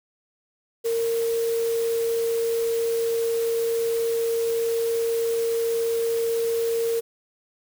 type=tone in noise; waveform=sine; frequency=460.5 Hz; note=A#4; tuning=21 cents flat; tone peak=-21 dBFS; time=0.84-7.01 s; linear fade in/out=20 ms; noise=white; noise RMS=-37 dBFS; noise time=0.84-7.01 s; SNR=+13 dB; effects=none